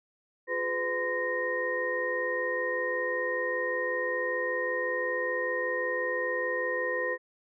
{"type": "tone cluster", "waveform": "sine", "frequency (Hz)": [353.6, 418.8, 505, 1028, 1857], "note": ["F4", "G#4", "B4", "C6", "A#6"], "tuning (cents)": [22, 15, 39, -31, -7], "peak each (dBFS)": [-39, -39, -31, -38, -31], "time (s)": [0.47, 7.18], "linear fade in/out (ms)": 50, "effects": []}